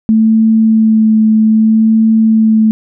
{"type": "tone with vibrato", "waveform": "sine", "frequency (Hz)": 220, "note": "A3", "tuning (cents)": 0, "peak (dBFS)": -5, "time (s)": [0.09, 2.71], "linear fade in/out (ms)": 0, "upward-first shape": "sine", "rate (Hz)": 0.63, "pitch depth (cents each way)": 15, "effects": []}